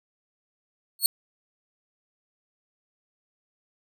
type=tone with exponential growth; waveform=10% pulse; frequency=4346 Hz; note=C#8; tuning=35 cents flat; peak=-6 dBFS; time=0.99-1.06 s; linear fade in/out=1 ms; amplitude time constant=15 ms; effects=none

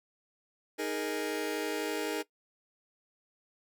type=chord; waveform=sawtooth; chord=D# suspended fourth; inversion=none; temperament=just; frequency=311.1 / 414.8 / 466.7 Hz; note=D#4 / G#4 / A#4; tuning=0 / -2 / +2 cents; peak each=-32 dBFS; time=0.78-2.23 s; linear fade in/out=20 ms; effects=noise-tail reverb RT60 0.1 s tail -19 dB re dry

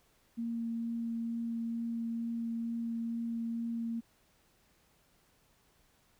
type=tone with vibrato; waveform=sine; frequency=231.1 Hz; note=A#3; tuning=15 cents flat; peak=-33 dBFS; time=0.37-4.01 s; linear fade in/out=20 ms; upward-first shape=sine; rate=2.2 Hz; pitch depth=8 cents each way; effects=pink hiss -69 dBFS RMS until 6.19 s

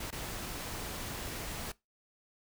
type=noise with dropouts; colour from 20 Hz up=pink; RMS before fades=-40 dBFS; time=0-1.72 s; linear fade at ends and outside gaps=5 ms; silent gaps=0.106-0.125 s; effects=noise-tail reverb RT60 0.2 s tail -21 dB re dry

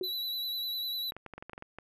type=tone with exponential decay; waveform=sine; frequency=370 Hz; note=F#4; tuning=in tune; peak=-28 dBFS; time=0.01-0.13 s; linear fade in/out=2 ms; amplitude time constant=25 ms
type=tone with vibrato; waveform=square; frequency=3951 Hz; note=B7; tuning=in tune; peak=-33 dBFS; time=0.03-1.11 s; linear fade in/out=10 ms; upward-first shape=sine; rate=10 Hz; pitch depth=32 cents each way
type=clicks; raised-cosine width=0.5 ms; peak=-28 dBFS; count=11; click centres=1.121 / 1.166 / 1.263 / 1.337 / 1.38 / 1.425 / 1.496 / 1.533 / 1.579 / 1.624 / 1.786 s
effects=none

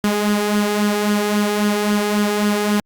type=tone with flanger; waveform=sawtooth; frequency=207.7 Hz; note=G#3; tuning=in tune; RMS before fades=-18 dBFS; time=0.04-2.8 s; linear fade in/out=0 ms; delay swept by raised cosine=0.61 to 2.51 ms; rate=3.7 Hz; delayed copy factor=+0.5; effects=Opus 48 kbps

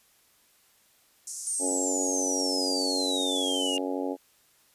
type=band-pass noise; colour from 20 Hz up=pink; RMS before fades=-38 dBFS; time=1.27-3.77 s; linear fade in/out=2 ms; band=5900 to 10000 Hz; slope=48 dB/octave
type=exponential sweep; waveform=sine; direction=down; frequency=8970 to 2800 Hz; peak=-28 dBFS; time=1.47-3.78 s; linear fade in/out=0 ms
type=harmonic tone; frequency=92.5 Hz; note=F#2; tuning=in tune; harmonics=3 / 4 / 5 / 6 / 7 / 8 / 9; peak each=-31 / -36 / -35 / -36 / -40 / -44 / -39 dBFS; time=1.59-4.17 s; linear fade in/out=50 ms
effects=white hiss -63 dBFS RMS until 4.74 s + resampled to 32000 Hz

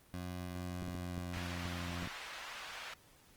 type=tone with pitch glide; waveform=20% pulse; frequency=90 to 86.98 Hz; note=F#2 to F2; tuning=-47 to -6 cents; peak=-35 dBFS; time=0.14-2.06 s; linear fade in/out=0 ms; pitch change=-59 cents; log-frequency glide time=0.64-1.92 s
type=clicks; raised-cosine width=3 ms; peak=-32 dBFS; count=8; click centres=0.825 / 0.882 / 0.95 / 1.179 / 1.372 / 1.656 / 2.028 / 2.074 s
type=band-pass noise; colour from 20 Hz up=white; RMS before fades=-47 dBFS; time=1.33-2.94 s; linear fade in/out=5 ms; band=770 to 2700 Hz; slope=12 dB/octave
effects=pink hiss -64 dBFS RMS until 3.36 s + Opus 24 kbps

